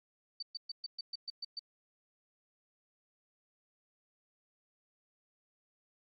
sine tone bursts, 4585 Hz, D8, 42 cents flat, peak -37 dBFS, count 9, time 0.4-1.594 s, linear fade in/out 5 ms, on 26 ms, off 120 ms, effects MP3 48 kbps

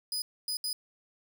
sawtooth tone bursts at uneven times, 4978 Hz, D#8, in tune, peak -28 dBFS, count 3, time 0.12-0.22 / 0.48-0.57 / 0.64-0.73 s, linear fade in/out 2 ms, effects none

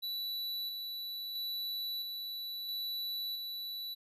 square tone with tremolo, 3951 Hz, B7, in tune, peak -36 dBFS, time 0.02-3.95 s, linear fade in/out 20 ms, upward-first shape square, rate 0.75 Hz, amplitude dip 30%, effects resampled to 32000 Hz

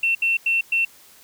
sine tone bursts at uneven times, 2700 Hz, E7, 41 cents sharp, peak -16 dBFS, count 4, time 0.03-0.15 / 0.22-0.37 / 0.46-0.61 / 0.72-0.85 s, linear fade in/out 5 ms, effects tanh soft clip ceiling -12 dBFS + white hiss -50 dBFS RMS until 1.23 s

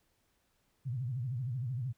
sine tone with vibrato, 124.9 Hz, B2, 20 cents sharp, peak -33 dBFS, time 0.85-1.93 s, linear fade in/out 20 ms, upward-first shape sine, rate 13 Hz, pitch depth 170 cents each way, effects pink hiss -75 dBFS RMS until 1.97 s

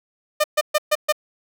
sawtooth tone bursts, 605 Hz, D#5, 49 cents flat, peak -11 dBFS, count 5, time 0.4-1.125 s, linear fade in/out 10 ms, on 41 ms, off 130 ms, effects none

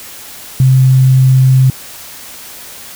sine tone, 130.81 Hz, C3, in tune, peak -4 dBFS, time 0.6-1.7 s, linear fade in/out 2 ms, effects white hiss -31 dBFS RMS until 2.95 s

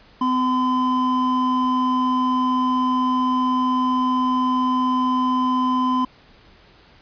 triangle tone pair together, 255.1 / 1019 Hz, C4 / C6, -44 / -46 cents, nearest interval 2 octaves, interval 2398 cents, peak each -18 dBFS, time 0.21-6.05 s, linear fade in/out 5 ms, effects pink hiss -51 dBFS RMS until 7.01 s + resampled to 11025 Hz

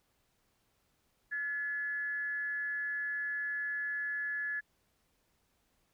sine tone with frequency modulation, 1708 Hz, G#6, 48 cents sharp, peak -33 dBFS, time 1.31-4.61 s, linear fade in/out 20 ms, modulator 293 Hz, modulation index 0.24, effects pink hiss -75 dBFS RMS until 5.93 s

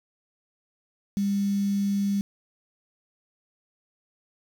sine tone with quantisation, 200 Hz, G3, 35 cents sharp, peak -22 dBFS, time 1.17-2.21 s, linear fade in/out 0 ms, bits 7, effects none

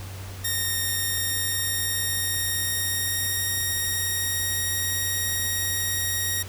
5% pulse tone with pitch glide, 1847 to 1877.1 Hz, A#6 to A#6, -16 to +12 cents, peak -14 dBFS, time 0.44-6.43 s, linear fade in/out 10 ms, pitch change +28 cents, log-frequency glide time 1.02-4.93 s, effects added 95 Hz sine -35 dBFS peak until 6.48 s + pink hiss -42 dBFS RMS until 6.48 s

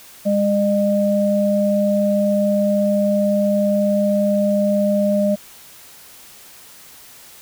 sine tone pair together, 203.5 / 606 Hz, G#3 / D#5, -35 / -46 cents, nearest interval octave + perfect fifth, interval 1889 cents, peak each -17 dBFS, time 0.25-5.36 s, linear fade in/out 20 ms, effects white hiss -43 dBFS RMS until 7.41 s

